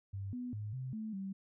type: tone with pitch steps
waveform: sine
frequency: 98.3 / 247.3 / 105.3 / 129.6 / 218.1 / 193.6 Hz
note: G2 / B3 / G#2 / C3 / A3 / G3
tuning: +5 / +3 / +24 / -16 / -15 / -21 cents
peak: -38 dBFS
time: 0.13-1.33 s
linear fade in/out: 10 ms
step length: 200 ms
effects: none